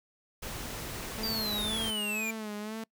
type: noise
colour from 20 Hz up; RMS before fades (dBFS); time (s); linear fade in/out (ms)
pink; -39; 0.42-1.91; 10
type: tone with vibrato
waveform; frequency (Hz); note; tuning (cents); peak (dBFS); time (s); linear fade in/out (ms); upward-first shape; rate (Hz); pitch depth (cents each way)
sawtooth; 215.3; A3; -37; -32; 1.18-2.84; 5; sine; 2; 64
type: exponential sweep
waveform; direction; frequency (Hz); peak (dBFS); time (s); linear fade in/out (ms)
square; down; 4785 to 2349; -32; 1.23-2.31; 5
effects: noise-tail reverb RT60 0.1 s tail -25 dB re dry